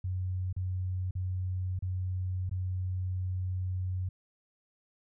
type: tone with dropouts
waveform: sine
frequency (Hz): 92.2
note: F#2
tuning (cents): -6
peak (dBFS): -30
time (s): 0.04-4.09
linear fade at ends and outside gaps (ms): 5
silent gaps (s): 0.528-0.564 / 1.11-1.152 / 1.791-1.823 / 2.495-2.512
effects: none